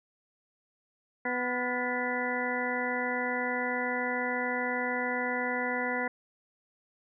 harmonic tone with a mistuned harmonic, 248.5 Hz, B3, 11 cents sharp, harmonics 1 / 2 / 3 / 4 / 6 / 7 / 8, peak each -36 / -35 / -37 / -38 / -38 / -37 / -34 dBFS, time 1.25-6.08 s, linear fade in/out 5 ms, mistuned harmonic 6, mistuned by -62 cents, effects none

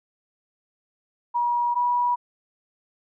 sine tone pair in turn, 959 / 971.3 Hz, A#5 / B5, +49 / -29 cents, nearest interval unison, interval 22 cents, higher second, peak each -20 / -19 dBFS, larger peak second, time 1.34-1.75 / 1.75-2.16 s, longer neither, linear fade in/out 20 ms, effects none

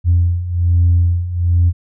sine beating tone pair, 86 / 87.2 Hz, F2 / F2, -26 / -2 cents, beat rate 1.2 Hz, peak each -15 / -11 dBFS, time 0.04-1.73 s, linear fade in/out 50 ms, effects tanh soft clip ceiling -5 dBFS

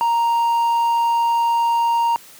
triangle tone, 932.3 Hz, A#5, in tune, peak -13 dBFS, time 0.01-2.16 s, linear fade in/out 0 ms, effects white hiss -44 dBFS RMS until 2.39 s + high-pass 100 Hz 12 dB/octave

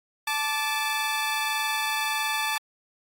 15% pulse tone pair together, 873 / 1171.2 Hz, A5 / D6, -14 / -5 cents, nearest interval perfect fourth, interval 509 cents, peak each -20 / -24 dBFS, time 0.27-2.58 s, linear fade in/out 5 ms, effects AAC 64 kbps

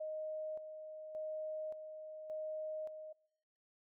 sine tone with tremolo, 622 Hz, D#5, 1 cent flat, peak -39 dBFS, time 0-3.13 s, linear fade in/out 10 ms, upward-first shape square, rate 0.87 Hz, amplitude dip 55%, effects noise-tail reverb RT60 1.0 s tail -25 dB re dry

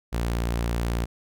sawtooth tone, 58.27 Hz, A#1, in tune, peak -20 dBFS, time 0.12-1.06 s, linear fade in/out 20 ms, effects none

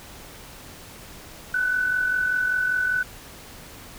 sine tone with amplitude modulation, 1497 Hz, F#6, 20 cents sharp, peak -18 dBFS, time 1.54-3.03 s, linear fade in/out 5 ms, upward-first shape sine, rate 45.1 Hz, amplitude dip 50%, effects pink hiss -43 dBFS RMS until 3.98 s

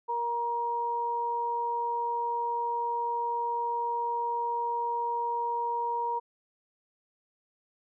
sine tone pair together, 469.9 / 946 Hz, A#4 / A#5, +14 / +25 cents, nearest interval octave, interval 1211 cents, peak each -36 / -28 dBFS, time 0.08-6.2 s, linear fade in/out 20 ms, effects none

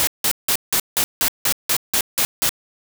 white noise bursts, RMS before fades -18 dBFS, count 11, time 0-2.492 s, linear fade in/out 0 ms, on 72 ms, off 170 ms, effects none

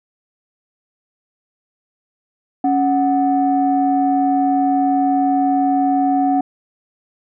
sine tone pair together, 277.2 / 740 Hz, C#4 / F#5, 0 / 0 cents, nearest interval octave + perfect fourth, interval 1700 cents, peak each -15 dBFS, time 2.64-6.41 s, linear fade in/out 5 ms, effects tanh soft clip ceiling -6 dBFS

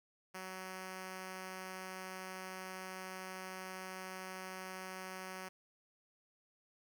5% pulse tone, 187 Hz, F#3, 19 cents sharp, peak -33 dBFS, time 0.34-5.49 s, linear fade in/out 10 ms, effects none

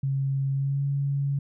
sine tone with pitch glide, 136.4 to 139.99 Hz, C#3 to C#3, -28 to +17 cents, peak -23 dBFS, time 0.03-1.39 s, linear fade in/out 5 ms, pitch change +45 cents, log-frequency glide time 0.52-0.83 s, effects none

